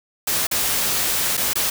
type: noise with dropouts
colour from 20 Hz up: white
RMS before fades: -21 dBFS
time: 0.27-1.7 s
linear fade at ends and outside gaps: 5 ms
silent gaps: 0.47-0.512 / 1.37-1.375 / 1.534-1.555 s
effects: none